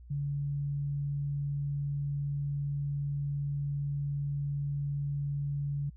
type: tone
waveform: sine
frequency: 142.6 Hz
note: C#3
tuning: 49 cents sharp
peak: -30 dBFS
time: 0.1-5.9 s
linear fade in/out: 10 ms
effects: added 60 Hz sine -48 dBFS peak until 5.96 s